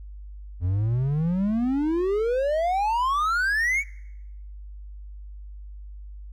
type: exponential sweep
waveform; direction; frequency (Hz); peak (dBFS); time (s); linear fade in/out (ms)
triangle; up; 85.2 to 2300; -19; 0.6-3.84; 50
effects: noise-tail reverb RT60 0.9 s tail -23 dB re dry + added 50 Hz sine -37 dBFS peak until 6.32 s